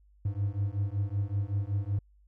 triangle beating tone pair, 98 / 103.3 Hz, G2 / G#2, 0 / -9 cents, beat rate 5.3 Hz, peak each -29 dBFS, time 0.25-1.99 s, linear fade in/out 5 ms, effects added 50 Hz sine -58 dBFS peak until 2.27 s

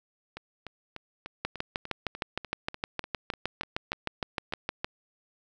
two click trains, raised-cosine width 0.3 ms, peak -23 / -13 dBFS, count 15 / 23, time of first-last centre 0.37-4.524 / 1.45-4.845 s, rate 3.37 / 6.48 Hz, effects none

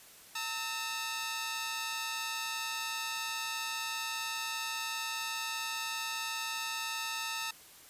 10% pulse tone pair together, 905 / 1296 Hz, A5 / E6, +48 / -30 cents, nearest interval tritone, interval 622 cents, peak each -29 / -30 dBFS, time 0.35-7.51 s, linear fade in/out 5 ms, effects white hiss -55 dBFS RMS until 7.89 s + resampled to 32000 Hz

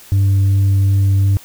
sine tone with vibrato, 98 Hz, G2, in tune, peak -7 dBFS, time 0.12-1.37 s, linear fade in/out 0 ms, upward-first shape triangle, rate 2.7 Hz, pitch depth 8 cents each way, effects tanh soft clip ceiling -9 dBFS + white hiss -41 dBFS RMS until 1.44 s

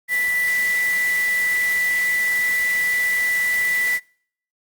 sine tone in noise, 1975.5 Hz, B6, in tune, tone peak -18 dBFS, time 0.08-4 s, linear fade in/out 50 ms, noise white, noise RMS -32 dBFS, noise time 0.08-4 s, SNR +11 dB, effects noise-tail reverb RT60 0.6 s tail -26 dB re dry + Opus 32 kbps

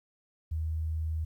sine tone, 79.4 Hz, D#2, 36 cents sharp, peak -29 dBFS, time 0.51-1.25 s, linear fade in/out 10 ms, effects 11-bit

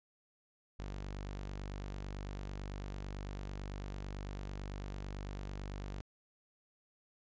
sawtooth tone, 49 Hz, G1, in tune, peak -37 dBFS, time 0.79-6.01 s, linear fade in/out 0 ms, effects resampled to 16000 Hz

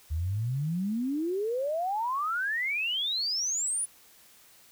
sine exponential sweep, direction up, 74 to 10100 Hz, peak -27 dBFS, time 0.1-3.86 s, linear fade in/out 20 ms, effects white hiss -57 dBFS RMS until 4.71 s

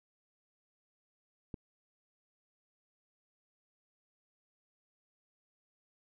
click, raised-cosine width 3 ms, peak -28 dBFS, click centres 1.542 s, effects none

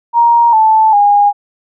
sine tone with pitch steps, 939 / 876.1 / 817.4 Hz, A#5 / A5 / G#5, +12 / -8 / -28 cents, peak -5 dBFS, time 0.13-1.33 s, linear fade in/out 50 ms, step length 400 ms, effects none

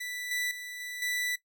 sawtooth tone with level steps, 1975.5 Hz, B6, in tune, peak -32 / -26 / -36 / -34 / -26 dBFS, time 0-1.36 s, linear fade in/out 10 ms, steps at 0.31 / 0.51 / 0.8 / 1.02 s, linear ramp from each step 2 ms, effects noise-tail reverb RT60 0.1 s tail -17 dB re dry

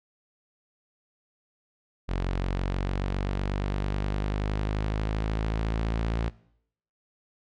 sawtooth exponential sweep, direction up, 45.18 to 56.5 Hz, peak -22 dBFS, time 2.08-6.3 s, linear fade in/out 20 ms, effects noise-tail reverb RT60 0.7 s tail -21 dB re dry + low-pass 4000 Hz 12 dB/octave

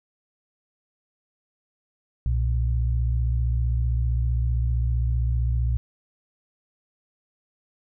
sine tone pair together, 62.4 / 117.8 Hz, B1 / A#2, +19 / +19 cents, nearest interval major seventh, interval 1100 cents, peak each -21 / -26 dBFS, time 2.26-5.77 s, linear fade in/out 0 ms, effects none

